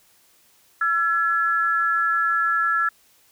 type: tone pair together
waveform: sine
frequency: 1347 / 1697.1 Hz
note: E6 / G#6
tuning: +37 / +37 cents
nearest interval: major third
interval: 400 cents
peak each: -20 / -22 dBFS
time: 0.81-2.89 s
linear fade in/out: 5 ms
effects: white hiss -58 dBFS RMS until 3.31 s